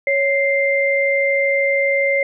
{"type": "tone pair together", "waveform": "sine", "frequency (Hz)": [553.4, 2093], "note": ["C#5", "C7"], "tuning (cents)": [-3, 0], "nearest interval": "octave + major seventh", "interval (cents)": 2303, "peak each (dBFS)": [-17, -17], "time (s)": [0.07, 2.23], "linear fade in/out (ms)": 2, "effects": []}